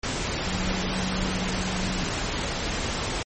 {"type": "tone in noise", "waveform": "sine", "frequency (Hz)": 185.9, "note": "F#3", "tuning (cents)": 8, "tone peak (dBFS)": -29, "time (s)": [0.46, 2.03], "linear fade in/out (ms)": 5, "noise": "pink", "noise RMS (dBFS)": -28, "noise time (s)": [0.03, 3.23], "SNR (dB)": -4, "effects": ["MP3 32 kbps"]}